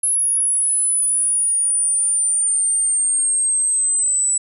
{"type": "exponential sweep", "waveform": "sine", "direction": "down", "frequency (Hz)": [10600, 7902], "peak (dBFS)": -15, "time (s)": [0.03, 4.38], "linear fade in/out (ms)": 5, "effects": []}